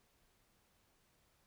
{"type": "silence", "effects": ["pink hiss -74 dBFS RMS until 1.46 s"]}